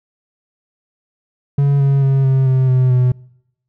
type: tone with pitch steps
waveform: triangle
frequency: 141 / 138.34 / 135.73 / 133.16 / 130.65 / 128.18 / 125.76 Hz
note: C#3 / C#3 / C#3 / C3 / C3 / C3 / B2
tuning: +30 / -3 / -36 / +31 / -2 / -35 / +32 cents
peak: -8 dBFS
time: 1.58-3.12 s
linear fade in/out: 5 ms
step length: 220 ms
effects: noise-tail reverb RT60 0.8 s tail -25 dB re dry